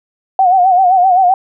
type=tone with vibrato; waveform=sine; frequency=740 Hz; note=F#5; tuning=in tune; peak=-6 dBFS; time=0.39-1.34 s; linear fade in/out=2 ms; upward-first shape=sine; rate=7.7 Hz; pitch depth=82 cents each way; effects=none